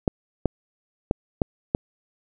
clicks, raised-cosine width 2 ms, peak -6 dBFS, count 5, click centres 0.078 / 0.457 / 1.111 / 1.418 / 1.749 s, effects none

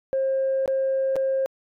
sine tone with dropouts, 534 Hz, C5, 35 cents sharp, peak -19 dBFS, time 0.13-1.46 s, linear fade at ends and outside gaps 0 ms, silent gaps 0.659-0.678 / 1.157-1.164 s, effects tanh soft clip ceiling -17 dBFS

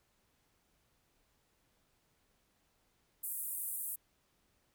white band-pass noise, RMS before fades -40 dBFS, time 3.23-3.96 s, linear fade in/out 10 ms, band 8800 to 16000 Hz, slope 48 dB/octave, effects pink hiss -75 dBFS RMS until 4.74 s

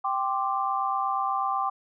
sine chord, G suspended fourth, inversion none, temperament equal, 784 / 1046.5 / 1174.7 Hz, G5 / C6 / D6, 0 / 0 / 0 cents, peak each -28 / -30 / -28 dBFS, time 0.04-1.7 s, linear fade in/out 10 ms, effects none

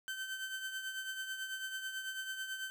30% pulse tone with tremolo, 1542 Hz, G6, 29 cents flat, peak -34 dBFS, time 0.08-2.7 s, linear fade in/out 0 ms, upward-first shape triangle, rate 9.1 Hz, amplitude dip 60%, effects none

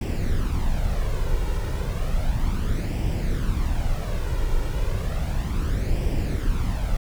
brown noise with flanger, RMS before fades -23 dBFS, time 0.01-6.97 s, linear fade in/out 5 ms, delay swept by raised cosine 0.37 to 2.17 ms, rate 0.33 Hz, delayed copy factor +0.55, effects none

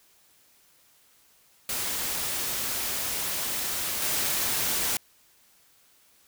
white noise with level steps, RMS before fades -30 / -27 dBFS, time 1.69-4.97 s, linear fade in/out 2 ms, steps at 4.02 s, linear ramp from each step 2 ms, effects white hiss -61 dBFS RMS until 6.27 s

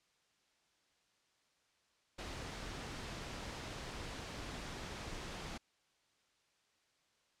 pink noise, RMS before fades -45 dBFS, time 2.18-5.58 s, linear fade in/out 10 ms, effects white hiss -75 dBFS RMS until 7.4 s + low-pass 6000 Hz 12 dB/octave

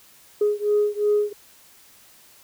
sine beating tone pair, 415.3 / 418.1 Hz, G#4 / G#4, 0 / +12 cents, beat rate 2.8 Hz, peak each -20 / -21 dBFS, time 0.41-1.33 s, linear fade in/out 5 ms, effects tanh soft clip ceiling -12 dBFS + white hiss -52 dBFS RMS until 2.43 s

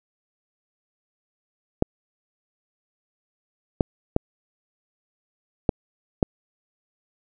clicks, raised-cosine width 2 ms, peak -4 dBFS, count 5, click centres 1.824 / 3.808 / 4.164 / 5.692 / 6.228 s, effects none

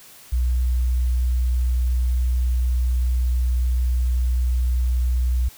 sine tone, 61.74 Hz, B1, in tune, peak -17 dBFS, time 0.32-5.49 s, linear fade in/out 10 ms, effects white hiss -46 dBFS RMS until 5.57 s

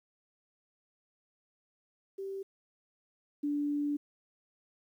sine tone pair in turn, 389.4 / 291 Hz, G4 / D4, -12 / -16 cents, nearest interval perfect fourth, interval 504 cents, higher first, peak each -36 / -29 dBFS, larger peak second, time 2.18-2.43 / 3.43-3.97 s, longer second, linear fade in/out 10 ms, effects 11-bit

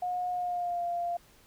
sine tone with pitch glide, 721 to 694.8 Hz, F#5 to F5, -45 to -9 cents, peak -29 dBFS, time 0.02-1.17 s, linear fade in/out 5 ms, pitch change -64 cents, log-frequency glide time 0.31-0.84 s, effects pink hiss -60 dBFS RMS until 1.46 s

